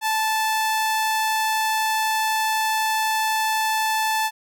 sawtooth tone, 876 Hz, A5, 8 cents flat, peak -16 dBFS, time 0.01-4.31 s, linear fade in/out 50 ms, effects none

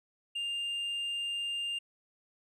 sine tone with tanh clipping, 2802 Hz, F7, 5 cents sharp, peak -33 dBFS, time 0.35-1.79 s, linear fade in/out 10 ms, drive 3 dB, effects none

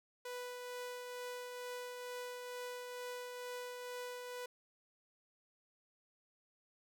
sawtooth tone with tremolo, 493.9 Hz, B4, in tune, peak -38 dBFS, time 0.25-4.46 s, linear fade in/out 5 ms, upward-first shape triangle, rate 2.2 Hz, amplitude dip 35%, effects none

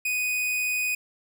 45% pulse tone, 2489 Hz, D#7, in tune, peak -24 dBFS, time 0.05-0.95 s, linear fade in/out 5 ms, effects none

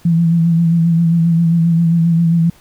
sine tone with vibrato, 167.2 Hz, E3, 25 cents sharp, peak -9 dBFS, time 0.05-2.5 s, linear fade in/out 5 ms, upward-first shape sine, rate 7.5 Hz, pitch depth 36 cents each way, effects pink hiss -48 dBFS RMS until 2.6 s

